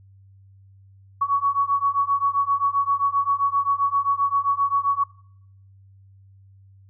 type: beating tone pair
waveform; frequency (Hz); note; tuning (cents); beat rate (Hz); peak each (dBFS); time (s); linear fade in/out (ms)
sine; 1117 / 1124.6; C#6 / C#6; +13 / +25; 7.6; -22 / -21; 1.21-5.04; 10
effects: noise-tail reverb RT60 0.7 s tail -22 dB re dry + added 97 Hz sine -48 dBFS peak until 6.89 s